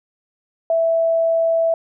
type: tone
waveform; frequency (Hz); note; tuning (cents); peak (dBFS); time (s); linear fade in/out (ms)
sine; 659.3; E5; 0; -14; 0.7-1.74; 2
effects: none